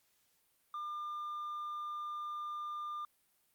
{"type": "tone with tanh clipping", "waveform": "triangle", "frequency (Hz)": 1200, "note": "D6", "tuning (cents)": 37, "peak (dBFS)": -39, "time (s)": [0.74, 3.05], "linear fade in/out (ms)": 2, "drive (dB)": 7, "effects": ["white hiss -74 dBFS RMS until 3.54 s", "Opus 48 kbps"]}